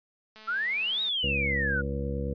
click train, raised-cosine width 0.2 ms, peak -32 dBFS, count 159, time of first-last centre 0.36-1.088 s, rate 217 Hz
sine exponential two-way sweep, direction up then down, 1318.5 to 3844 to 1416 Hz, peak -26 dBFS, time 0.47-1.82 s, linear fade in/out 20 ms, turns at 1.02 s
harmonic tone, 69.3 Hz, C#2, in tune, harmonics 1 / 2 / 3 / 4 / 5 / 7 / 8, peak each -32 / -35 / -36 / -41 / -43 / -35 / -44 dBFS, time 1.23-2.34 s, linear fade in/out 10 ms
effects resampled to 11025 Hz

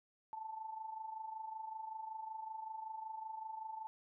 sine tone with amplitude modulation, 880 Hz, A5, in tune, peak -40 dBFS, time 0.33-3.87 s, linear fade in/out 0 ms, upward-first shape sine, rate 25.3 Hz, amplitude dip 65%, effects none

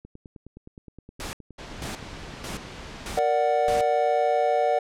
click train, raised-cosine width 3 ms, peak -30 dBFS, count 26, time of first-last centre 0.05-2.651 s, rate 9.61 Hz
pink noise bursts, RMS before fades -34 dBFS, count 5, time 1.2-3.81 s, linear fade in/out 0 ms, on 130 ms, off 490 ms
pink low-pass noise, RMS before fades -40 dBFS, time 1.58-3.12 s, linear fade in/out 10 ms, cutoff 5000 Hz, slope 12 dB/octave
triangle chord, Bb augmented, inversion none, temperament equal, 466.2 / 587.3 / 740 Hz, Bb4 / D5 / F#5, 0 / 0 / 0 cents, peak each -24 / -22 / -21 dBFS, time 3.17-4.79 s, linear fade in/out 5 ms
effects low-pass 10000 Hz 12 dB/octave

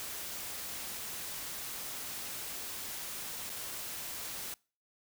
white noise with dropouts, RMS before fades -41 dBFS, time 0-4.54 s, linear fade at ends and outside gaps 0 ms, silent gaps 3.495-3.5 s, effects noise-tail reverb RT60 0.4 s tail -26 dB re dry

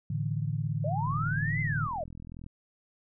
sine chord, A suspended fourth, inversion none, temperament equal, 110 / 146.83 / 164.81 Hz, A2 / D3 / E3, 0 / 0 / 0 cents, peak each -32 / -31 / -36 dBFS, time 0.1-1.87 s, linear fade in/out 5 ms
sine linear two-way sweep, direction up then down, 560 to 2089 to 560 Hz, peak -31 dBFS, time 0.84-2.04 s, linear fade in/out 5 ms, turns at 1.61 s
click train, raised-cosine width 5 ms, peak -32 dBFS, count 59, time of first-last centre 1.07-2.464 s, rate 41.6 Hz
effects none

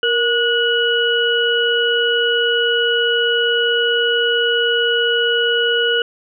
sine tone cluster, 467.5 / 1457 / 2934 Hz, A#4 / F#6 / F#7, +5 / -27 / -15 cents, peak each -18 dBFS, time 0.03-6.02 s, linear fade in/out 2 ms, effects none

